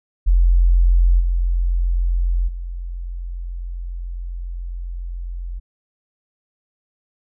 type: tone with level steps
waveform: sine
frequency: 43.65 Hz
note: F1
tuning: in tune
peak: -10 / -15 / -25 dBFS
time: 0.26-5.6 s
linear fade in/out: 20 ms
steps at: 1.19 / 2.47 s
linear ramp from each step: 20 ms
effects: none